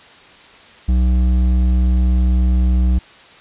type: tone with hard clipping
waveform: sine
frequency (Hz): 62.2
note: B1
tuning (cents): +13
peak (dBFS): -13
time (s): 0.88-2.99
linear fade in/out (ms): 10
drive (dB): 8
effects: white hiss -43 dBFS RMS until 3.4 s + resampled to 8000 Hz

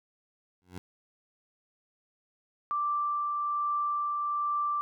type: tone with exponential growth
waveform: 15% pulse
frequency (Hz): 90.3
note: F#2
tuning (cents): -42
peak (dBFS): -30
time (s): 0.62-0.78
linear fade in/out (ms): 0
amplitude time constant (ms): 34
type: tone with tremolo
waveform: sine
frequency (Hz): 1174.7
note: D6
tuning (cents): 0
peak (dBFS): -26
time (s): 2.71-4.81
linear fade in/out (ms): 0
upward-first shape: triangle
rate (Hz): 1.2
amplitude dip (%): 25
effects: none

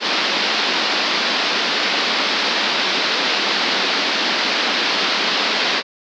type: band-pass noise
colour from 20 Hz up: white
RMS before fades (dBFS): -19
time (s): 0-5.83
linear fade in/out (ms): 50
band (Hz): 190 to 4900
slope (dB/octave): 48
effects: none

